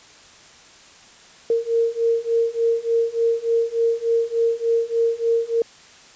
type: beating tone pair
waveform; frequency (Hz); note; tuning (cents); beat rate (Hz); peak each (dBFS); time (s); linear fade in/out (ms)
sine; 459.5 / 462.9; A#4 / A#4; -25 / -12; 3.4; -21 / -20; 1.5-5.62; 2
effects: white hiss -47 dBFS RMS until 6.15 s + resampled to 16000 Hz